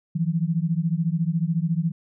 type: beating tone pair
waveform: sine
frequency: 160 / 174 Hz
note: D#3 / F3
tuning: +49 / -6 cents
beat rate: 14 Hz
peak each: -23 / -24 dBFS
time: 0.15-1.92 s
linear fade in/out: 10 ms
effects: none